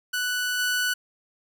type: tone with level steps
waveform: sawtooth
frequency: 1484 Hz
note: F#6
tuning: 5 cents sharp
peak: -21 / -19 dBFS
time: 0.13-0.94 s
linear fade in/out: 10 ms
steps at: 0.58 s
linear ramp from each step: 20 ms
effects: none